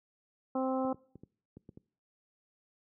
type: harmonic tone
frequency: 261.6 Hz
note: C4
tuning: in tune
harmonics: 1 / 2 / 3 / 4 / 5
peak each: -32 / -34 / -37 / -42 / -44 dBFS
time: 0.55-0.93 s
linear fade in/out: 5 ms
type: clicks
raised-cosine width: 3 ms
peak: -35 dBFS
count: 7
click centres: 0.849 / 0.944 / 1.156 / 1.235 / 1.57 / 1.691 / 1.774 s
effects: noise-tail reverb RT60 0.5 s tail -23 dB re dry + high-pass 100 Hz 12 dB/octave